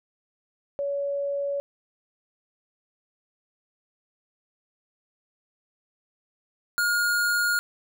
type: tone pair in turn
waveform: sine / square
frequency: 564 / 1426.9 Hz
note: C#5 / F6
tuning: +30 / +37 cents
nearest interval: octave + major third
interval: 1607 cents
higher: second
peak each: -25 / -22 dBFS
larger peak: second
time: 0.79-1.6 / 6.78-7.59 s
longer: neither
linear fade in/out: 0 ms
effects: none